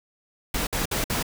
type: noise bursts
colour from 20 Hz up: pink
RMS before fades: -26 dBFS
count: 4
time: 0.54-1.228 s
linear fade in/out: 5 ms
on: 130 ms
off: 56 ms
effects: none